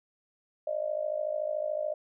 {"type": "tone with amplitude modulation", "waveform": "sine", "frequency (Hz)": 609, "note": "D#5", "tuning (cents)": -37, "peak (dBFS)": -25, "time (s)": [0.67, 1.94], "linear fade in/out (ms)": 5, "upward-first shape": "sine", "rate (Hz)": 53.7, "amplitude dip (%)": 85, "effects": []}